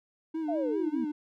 triangle tone with vibrato, 311.1 Hz, D#4, in tune, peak -28 dBFS, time 0.34-1.12 s, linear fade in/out 10 ms, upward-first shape sine, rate 5 Hz, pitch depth 74 cents each way
sine exponential sweep, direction down, 721 to 227.6 Hz, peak -29 dBFS, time 0.48-1.05 s, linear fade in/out 10 ms
effects none

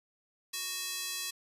square tone with high-pass filter, 370 Hz, F#4, in tune, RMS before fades -37 dBFS, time 0.53-1.31 s, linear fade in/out 10 ms, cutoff 3700 Hz, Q 0.78, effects resampled to 32000 Hz

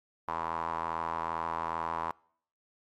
sawtooth tone with band-pass filter, 82.41 Hz, E2, in tune, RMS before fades -34 dBFS, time 0.28-2.11 s, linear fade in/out 0 ms, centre 1000 Hz, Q 5.4, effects noise-tail reverb RT60 0.6 s tail -25 dB re dry + MP3 64 kbps

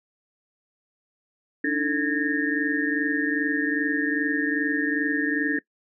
sine tone cluster, 289.5 / 312 / 443.9 / 1661 / 1822 Hz, D4 / D#4 / A4 / G#6 / A#6, -25 / +5 / +15 / 0 / -40 cents, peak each -25 / -30 / -33 / -29 / -27 dBFS, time 1.64-5.59 s, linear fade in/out 5 ms, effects noise-tail reverb RT60 0.1 s tail -21 dB re dry

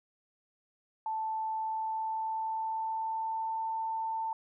sine tone with pitch glide, 880 to 892.8 Hz, A5 to A5, 0 to +25 cents, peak -31 dBFS, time 1.06-4.33 s, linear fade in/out 2 ms, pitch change +25 cents, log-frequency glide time 1.55-3.63 s, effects none

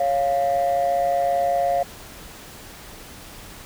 sine tone pair together, 554.6 / 698.5 Hz, C#5 / F5, +1 / 0 cents, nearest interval major third, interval 399 cents, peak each -21 / -18 dBFS, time 0-1.83 s, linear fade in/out 5 ms, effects tanh soft clip ceiling -14 dBFS + pink hiss -41 dBFS RMS until 3.65 s

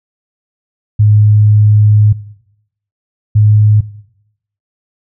sine tone pair in turn, 105.5 / 105.93 Hz, G#2 / G#2, +28 / +35 cents, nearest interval unison, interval 7 cents, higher second, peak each -4 dBFS, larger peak neither, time 0.99-2.13 / 3.35-3.81 s, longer first, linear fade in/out 10 ms, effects noise-tail reverb RT60 0.8 s tail -18 dB re dry

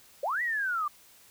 sine linear two-way sweep, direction up then down, 493.9 to 1975.5 to 1154 Hz, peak -27 dBFS, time 0.23-0.88 s, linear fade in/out 5 ms, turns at 0.42 s, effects white hiss -57 dBFS RMS until 1.3 s

